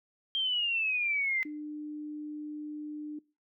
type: exponential sweep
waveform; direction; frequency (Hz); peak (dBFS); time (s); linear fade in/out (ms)
sine; down; 3196 to 2046; -27; 0.35-1.43; 0
type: tone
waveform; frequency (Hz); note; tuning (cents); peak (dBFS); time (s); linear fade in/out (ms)
sine; 300; D4; +37; -36; 1.45-3.19; 5
effects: noise-tail reverb RT60 0.3 s tail -22 dB re dry